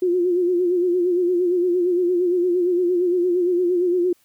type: tone with vibrato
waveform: sine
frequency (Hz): 356.1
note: F4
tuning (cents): +34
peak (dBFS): -16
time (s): 0.02-4.13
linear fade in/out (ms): 5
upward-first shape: sine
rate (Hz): 8.7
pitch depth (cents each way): 60
effects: white hiss -61 dBFS RMS until 4.24 s